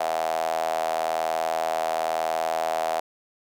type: tone with high-pass filter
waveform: sawtooth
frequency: 81 Hz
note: E2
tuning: 30 cents flat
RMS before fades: -26 dBFS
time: 0-3 s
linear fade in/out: 5 ms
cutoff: 690 Hz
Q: 8.3
effects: none